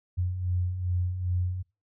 sine beating tone pair, 87.9 / 90.4 Hz, F2 / F#2, +12 / -40 cents, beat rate 2.5 Hz, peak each -34 / -26 dBFS, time 0.17-1.63 s, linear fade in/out 20 ms, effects noise-tail reverb RT60 0.3 s tail -26 dB re dry

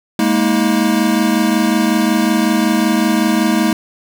square chord, Ab suspended second, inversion none, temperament equal with one note detuned, 207.7 / 233.1 / 318.8 Hz, Ab3 / Bb3 / Eb4, 0 / 0 / +42 cents, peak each -17 dBFS, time 0.19-3.73 s, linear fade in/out 2 ms, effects none

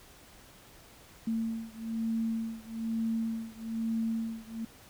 sine beating tone pair, 225.2 / 226.3 Hz, A3 / A3, +40 / +49 cents, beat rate 1.1 Hz, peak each -33 / -34 dBFS, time 1.27-4.65 s, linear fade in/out 5 ms, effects pink hiss -55 dBFS RMS until 4.89 s

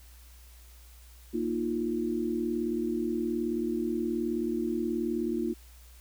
sine chord, Bb suspended fourth, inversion none, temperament just, 233.1 / 310.8 / 349.6 Hz, Bb3 / Eb4 / F4, 0 / -2 / +2 cents, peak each -32 / -33 / -31 dBFS, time 1.33-5.54 s, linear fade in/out 20 ms, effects added 60 Hz sine -50 dBFS peak until 6 s + white hiss -58 dBFS RMS until 6 s

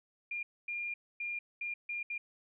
sine tone bursts at uneven times, 2407 Hz, D7, 42 cents sharp, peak -35 dBFS, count 6, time 0.31-0.43 / 0.68-0.94 / 1.2-1.39 / 1.61-1.74 / 1.89-2.03 / 2.1-2.18 s, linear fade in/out 5 ms, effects none

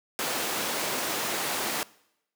pink high-pass noise, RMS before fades -30 dBFS, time 0.19-1.83 s, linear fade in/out 0 ms, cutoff 330 Hz, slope 12 dB/octave, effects noise-tail reverb RT60 0.8 s tail -22 dB re dry

